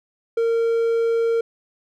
triangle tone, 460 Hz, A#4, 23 cents flat, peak -15 dBFS, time 0.37-1.41 s, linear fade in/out 5 ms, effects none

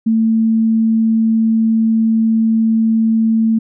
sine tone, 223.6 Hz, A3, 28 cents sharp, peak -10 dBFS, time 0.06-3.59 s, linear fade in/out 10 ms, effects none

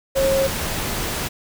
sine tone in noise, 540 Hz, C#5, 45 cents flat, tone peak -16 dBFS, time 0.15-0.48 s, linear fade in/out 20 ms, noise pink, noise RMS -25 dBFS, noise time 0.15-1.29 s, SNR +6 dB, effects none

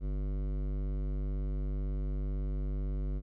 sine tone with hard clipping, 49 Hz, G1, in tune, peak -33 dBFS, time 0-3.22 s, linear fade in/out 50 ms, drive 15 dB, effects none

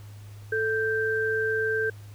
sine tone pair together, 440 / 1568 Hz, A4 / G6, 0 / 0 cents, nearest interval octave + minor seventh, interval 2200 cents, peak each -26 dBFS, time 0.52-1.9 s, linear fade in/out 5 ms, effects added 103 Hz sine -41 dBFS peak until 2.14 s + pink hiss -55 dBFS RMS until 2.14 s

